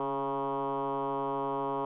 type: tone with frequency modulation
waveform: sine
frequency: 686 Hz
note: F5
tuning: 31 cents flat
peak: -28 dBFS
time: 0-1.85 s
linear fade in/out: 2 ms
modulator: 136 Hz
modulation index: 3.1
effects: tanh soft clip ceiling -26 dBFS